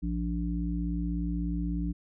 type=harmonic tone; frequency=58.27 Hz; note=A#1; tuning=in tune; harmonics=1 / 3 / 5; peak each=-31 / -32 / -35 dBFS; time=0.02-1.93 s; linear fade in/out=20 ms; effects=none